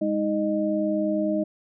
sine tone cluster, 204.9 / 314.2 / 615 Hz, G#3 / D#4 / D#5, -23 / +17 / -20 cents, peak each -27 / -25 / -26 dBFS, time 0.01-1.44 s, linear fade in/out 10 ms, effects none

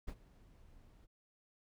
brown noise with ADSR envelope, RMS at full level -41 dBFS, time 0.07-1.07 s, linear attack 15 ms, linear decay 58 ms, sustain -20 dB, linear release 27 ms, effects none

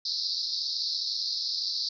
white band-pass noise, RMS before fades -31 dBFS, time 0.05-1.89 s, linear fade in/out 5 ms, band 4000 to 5200 Hz, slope 96 dB/octave, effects none

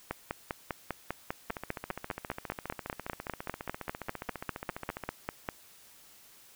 two click trains, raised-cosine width 0.5 ms, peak -22 / -17 dBFS, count 53 / 28, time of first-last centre 1.5-5.037 / 0.11-5.488 s, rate 14.7 / 5.02 Hz, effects white hiss -57 dBFS RMS until 6.55 s

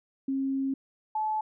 sine tone pair in turn, 270 / 863.7 Hz, C#4 / A5, -45 / -32 cents, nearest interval octave + minor sixth, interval 2013 cents, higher second, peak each -26 / -26 dBFS, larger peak neither, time 0.28-0.74 / 1.15-1.41 s, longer first, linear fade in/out 5 ms, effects none

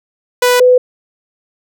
sawtooth / sine tone pair in turn, 493.9 / 500.8 Hz, B4 / B4, 0 / +24 cents, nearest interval unison, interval 24 cents, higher second, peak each -4 dBFS, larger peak neither, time 0.42-0.6 / 0.6-0.78 s, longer neither, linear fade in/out 5 ms, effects none

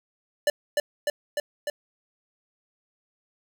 square tone with echo, 587.3 Hz, D5, in tune, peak -19 dBFS, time 0.47-0.5 s, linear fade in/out 2 ms, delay 300 ms, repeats 4, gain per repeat -2 dB, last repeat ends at 1.7 s, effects none

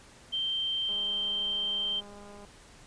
sine tone, 3136 Hz, G7, in tune, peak -28 dBFS, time 0.32-2.01 s, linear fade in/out 20 ms
click train, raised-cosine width 1 ms, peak -37 dBFS, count 319, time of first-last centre 0.89-2.449 s, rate 204 Hz
effects pink hiss -54 dBFS RMS until 2.86 s + resampled to 22050 Hz

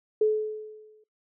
sine tone with exponential decay, 430 Hz, A4, 40 cents flat, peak -17 dBFS, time 0.21-1.04 s, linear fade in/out 5 ms, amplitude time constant 180 ms, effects noise-tail reverb RT60 0.2 s tail -25 dB re dry

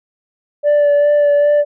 sine tone with vibrato, 583 Hz, D5, 13 cents flat, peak -6 dBFS, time 0.63-1.65 s, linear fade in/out 50 ms, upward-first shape sine, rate 2.5 Hz, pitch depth 17 cents each way, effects tanh soft clip ceiling -8 dBFS

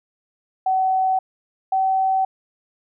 sine tone pair in turn, 756 / 763.9 Hz, F#5 / G5, +37 / -45 cents, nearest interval unison, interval 18 cents, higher second, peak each -16 dBFS, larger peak neither, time 0.66-1.19 / 1.72-2.25 s, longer neither, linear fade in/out 5 ms, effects none

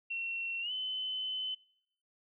sine tone with pitch glide, 2721 to 3037 Hz, F7 to F#7, -46 to +44 cents, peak -34 dBFS, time 0.1-1.55 s, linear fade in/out 10 ms, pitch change +190 cents, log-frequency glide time 0.61-0.72 s, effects noise-tail reverb RT60 0.8 s tail -25 dB re dry

